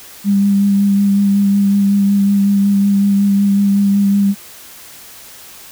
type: tone with vibrato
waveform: sine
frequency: 199.8 Hz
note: G3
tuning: 33 cents sharp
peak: -9 dBFS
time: 0.24-4.35 s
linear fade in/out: 50 ms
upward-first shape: sine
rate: 5.4 Hz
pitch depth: 16 cents each way
effects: white hiss -37 dBFS RMS until 5.71 s